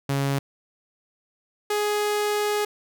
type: tone pair in turn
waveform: sawtooth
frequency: 138.59 / 417.1 Hz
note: C#3 / G#4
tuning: 0 / +7 cents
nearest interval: octave + perfect fifth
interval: 1907 cents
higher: second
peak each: -18 dBFS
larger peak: neither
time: 0.09-0.39 / 1.7-2.65 s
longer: second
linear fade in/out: 5 ms
effects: none